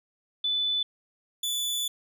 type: tone pair in turn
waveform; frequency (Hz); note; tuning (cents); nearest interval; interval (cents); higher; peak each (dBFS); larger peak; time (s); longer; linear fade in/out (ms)
sine / sawtooth; 3494 / 3472; A7 / A7; -13 / -24; unison; 11; first; -24; neither; 0.44-0.83 / 1.43-1.88; second; 5
effects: none